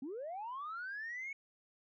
sine linear sweep, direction up, 245.9 to 2232 Hz, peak -39 dBFS, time 0.02-1.33 s, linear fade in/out 5 ms, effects tanh soft clip ceiling -37 dBFS

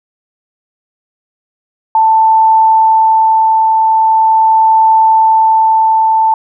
sine tone with tremolo, 885 Hz, A5, 10 cents sharp, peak -4 dBFS, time 1.95-6.34 s, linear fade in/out 2 ms, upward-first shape triangle, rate 0.42 Hz, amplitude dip 25%, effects none

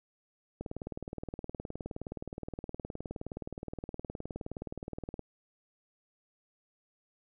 click train, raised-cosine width 2 ms, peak -25 dBFS, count 89, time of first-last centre 0.61-5.193 s, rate 19.2 Hz, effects none

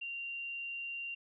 sine tone, 2769 Hz, F7, 15 cents flat, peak -38 dBFS, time 0.01-1.15 s, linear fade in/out 10 ms, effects none

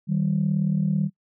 sine tone pair together, 155.56 / 193.72 Hz, D#3 / G3, 0 / -20 cents, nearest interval major third, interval 380 cents, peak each -22 dBFS, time 0.07-1.1 s, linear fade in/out 50 ms, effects noise-tail reverb RT60 0.1 s tail -24 dB re dry + tanh soft clip ceiling -13 dBFS

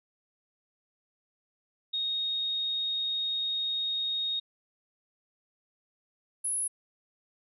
sine tone pair in turn, 3729 / 10547 Hz, A#7 / E9, 0 / 0 cents, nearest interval octave + tritone, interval 1800 cents, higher second, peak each -28 dBFS, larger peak neither, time 1.93-4.4 / 6.44-6.68 s, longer first, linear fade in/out 10 ms, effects none

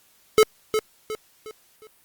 square tone with echo, 432.6 Hz, A4, 29 cents flat, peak -12 dBFS, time 0.38-0.43 s, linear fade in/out 0 ms, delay 360 ms, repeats 4, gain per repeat -8 dB, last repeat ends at 1.87 s, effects white hiss -59 dBFS RMS until 2.04 s + Opus 48 kbps

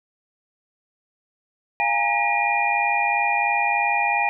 sine tone cluster, 696 / 820 / 923 / 1917 / 2422 Hz, F5 / G#5 / A#5 / A#6 / D#7, -6 / -22 / -17 / +48 / -47 cents, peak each -29 / -22 / -28 / -29 / -22 dBFS, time 1.8-4.29 s, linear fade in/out 0 ms, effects none

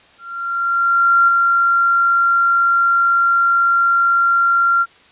sine tone with ADSR envelope, 1379 Hz, F6, 22 cents flat, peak -8 dBFS, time 0.18-4.86 s, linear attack 1100 ms, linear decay 8 ms, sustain -3 dB, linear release 46 ms, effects white hiss -48 dBFS RMS until 5.11 s + resampled to 8000 Hz

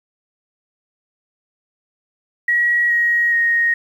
sine tone with pitch steps, 1912 / 1890 / 1868.3 Hz, A#6 / A#6 / A#6, +43 / +23 / +3 cents, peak -13 dBFS, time 2.48-3.74 s, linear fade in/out 5 ms, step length 420 ms, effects 8-bit

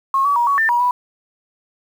sine tone with pitch steps, 1084 / 1140 / 952 / 1123 / 1789 / 959 / 984 Hz, C#6 / C#6 / A#5 / C#6 / A6 / A#5 / B5, -39 / +48 / +36 / +22 / +28 / +49 / -7 cents, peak -13 dBFS, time 0.14-0.91 s, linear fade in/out 2 ms, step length 110 ms, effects 7-bit

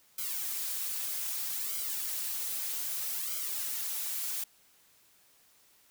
blue noise with flanger, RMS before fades -35 dBFS, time 0.18-4.44 s, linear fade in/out 5 ms, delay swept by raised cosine 1.1 to 5.6 ms, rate 0.63 Hz, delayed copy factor -0.85, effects white hiss -64 dBFS RMS until 5.9 s

